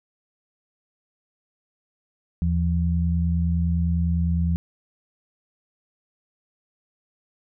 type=tone pair together; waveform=sine; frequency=80.23 / 170 Hz; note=E2 / F3; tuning=-46 / -46 cents; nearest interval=octave + minor second; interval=1300 cents; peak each=-21 / -23 dBFS; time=2.42-4.56 s; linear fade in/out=0 ms; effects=none